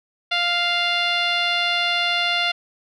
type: tone with low-pass filter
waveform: 10% pulse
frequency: 698.5 Hz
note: F5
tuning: in tune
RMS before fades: -21 dBFS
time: 0.31-2.52 s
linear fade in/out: 10 ms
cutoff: 3600 Hz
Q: 1.9
effects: none